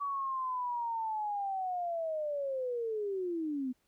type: linear sweep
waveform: sine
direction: down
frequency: 1140 to 246.5 Hz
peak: -32 dBFS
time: 0-3.73 s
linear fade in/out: 20 ms
effects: pink hiss -75 dBFS RMS until 3.87 s